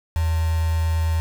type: tone with quantisation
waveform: sine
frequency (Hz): 81.4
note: E2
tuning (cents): -21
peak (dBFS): -18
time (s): 0.16-1.2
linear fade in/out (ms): 0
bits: 5
effects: none